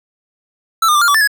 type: tone with pitch steps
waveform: square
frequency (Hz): 1326 / 1213 / 1178 / 1402 / 1149 / 1766 / 1678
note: E6 / D#6 / D6 / F6 / D6 / A6 / G#6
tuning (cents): +10 / -44 / +5 / +6 / -38 / +6 / +17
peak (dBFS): -10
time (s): 0.82-1.275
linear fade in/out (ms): 5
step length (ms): 65
effects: none